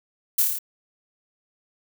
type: noise with echo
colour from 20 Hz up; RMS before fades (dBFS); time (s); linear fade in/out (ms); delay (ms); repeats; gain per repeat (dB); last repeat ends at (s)
violet; -19; 0.38-0.42; 5; 28; 6; -2; 0.588
effects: none